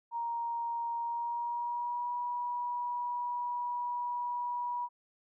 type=tone with pitch glide; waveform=sine; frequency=936 to 969.6 Hz; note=A#5 to B5; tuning=+7 to -32 cents; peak=-32 dBFS; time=0.11-4.89 s; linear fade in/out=50 ms; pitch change=+61 cents; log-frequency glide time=1-2.13 s; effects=none